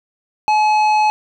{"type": "tone with tanh clipping", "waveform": "triangle", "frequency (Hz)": 853, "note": "G#5", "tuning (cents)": 46, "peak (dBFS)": -13, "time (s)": [0.48, 1.1], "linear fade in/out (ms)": 0, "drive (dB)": 15, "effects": []}